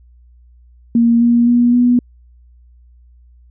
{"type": "tone with pitch steps", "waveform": "sine", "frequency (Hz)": [233.6, 237.1, 240.7, 244.4], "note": ["A#3", "A#3", "B3", "B3"], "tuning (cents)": [4, 30, -44, -18], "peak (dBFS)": -8, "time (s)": [0.95, 1.99], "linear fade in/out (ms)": 2, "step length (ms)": 260, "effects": ["added 60 Hz sine -43 dBFS peak until 3.5 s"]}